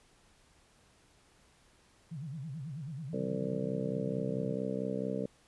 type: tone with vibrato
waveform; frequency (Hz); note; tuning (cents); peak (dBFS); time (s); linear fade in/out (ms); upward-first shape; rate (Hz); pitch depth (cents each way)
sine; 146.83; D3; 0; -38; 2.11-4.55; 10; sine; 9.2; 240
type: harmonic tone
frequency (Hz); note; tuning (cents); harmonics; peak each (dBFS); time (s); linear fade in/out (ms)
64.5; C2; -24; 2 / 3 / 4 / 5 / 6 / 7 / 8 / 9; -44 / -37 / -40 / -45 / -49 / -38 / -41 / -42; 3.13-5.26; 5
effects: pink hiss -65 dBFS RMS until 5.47 s + resampled to 24000 Hz